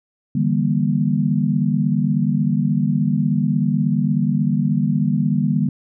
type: chord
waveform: sine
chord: E half-diminished seventh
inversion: third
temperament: just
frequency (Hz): 148.33 / 164.81 / 197.78 / 237.3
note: D3 / E3 / G3 / Bb3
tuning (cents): +18 / 0 / +16 / +31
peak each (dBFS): -20 / -24 / -20 / -21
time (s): 0.35-5.69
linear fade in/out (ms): 5
effects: none